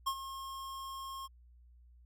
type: tone with ADSR envelope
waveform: square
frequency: 1076 Hz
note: C6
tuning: 48 cents sharp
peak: -30 dBFS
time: 0.06-1.28 s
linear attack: 14 ms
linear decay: 68 ms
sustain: -12 dB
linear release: 28 ms
effects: added 60 Hz sine -57 dBFS peak until 2.05 s